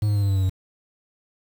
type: tone with pitch steps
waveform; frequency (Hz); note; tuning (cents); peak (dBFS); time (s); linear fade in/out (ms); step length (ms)
triangle; 105.5 / 103.45 / 101.44 / 99.46 / 97.53 / 95.63 / 93.77; G#2 / G#2 / G#2 / G2 / G2 / G2 / F#2; +28 / -6 / -40 / +26 / -8 / -42 / +24; -16; 0.02-0.496; 5; 68
effects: 7-bit